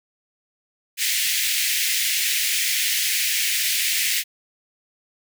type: high-pass noise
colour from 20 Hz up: pink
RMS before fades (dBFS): -22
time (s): 0.97-4.24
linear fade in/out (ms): 50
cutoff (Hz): 1900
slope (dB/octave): 48
effects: none